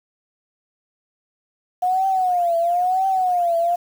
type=tone with vibrato; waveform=sine; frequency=720 Hz; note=F#5; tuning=47 cents flat; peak=-16 dBFS; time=1.82-3.76 s; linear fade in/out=10 ms; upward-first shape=triangle; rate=1 Hz; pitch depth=130 cents each way; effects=7-bit